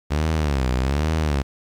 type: tone with vibrato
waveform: sawtooth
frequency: 70.7 Hz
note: C#2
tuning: 35 cents sharp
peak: -15 dBFS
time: 0.1-1.43 s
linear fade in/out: 20 ms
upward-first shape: sine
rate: 1.2 Hz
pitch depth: 210 cents each way
effects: low-pass 7000 Hz 12 dB/octave + 8-bit